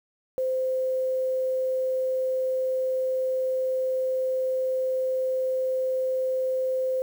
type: tone with quantisation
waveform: sine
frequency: 518 Hz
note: C5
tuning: 17 cents flat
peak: -23 dBFS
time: 0.38-7.02 s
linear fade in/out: 0 ms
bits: 8
effects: none